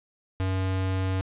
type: tone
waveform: square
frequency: 94.4 Hz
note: F#2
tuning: 35 cents sharp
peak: -25 dBFS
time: 0.4-1.21 s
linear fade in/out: 0 ms
effects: resampled to 8000 Hz + 10-bit